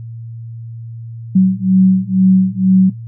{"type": "beating tone pair", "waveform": "sine", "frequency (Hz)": [186.9, 189], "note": ["F#3", "F#3"], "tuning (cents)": [18, 37], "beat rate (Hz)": 2.1, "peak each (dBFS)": -11, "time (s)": [1.35, 2.9], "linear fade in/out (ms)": 10, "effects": ["noise-tail reverb RT60 0.2 s tail -22 dB re dry", "added 115 Hz sine -26 dBFS peak until 3.07 s"]}